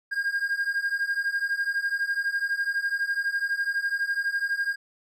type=beating tone pair; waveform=triangle; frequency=1610 / 1622 Hz; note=G6 / G#6; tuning=+46 / -41 cents; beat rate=12 Hz; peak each=-27 / -25 dBFS; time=0.11-4.76 s; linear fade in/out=20 ms; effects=none